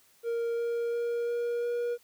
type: tone with pitch steps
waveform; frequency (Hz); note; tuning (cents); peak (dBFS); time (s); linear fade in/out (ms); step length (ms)
triangle; 466.2 / 469.2 / 472.2 / 475.2 / 478.2; A#4 / A#4 / A#4 / A#4 / A#4; 0 / +11 / +22 / +33 / +44; -26; 0.23-1.98; 50; 350
effects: white hiss -63 dBFS RMS until 2.03 s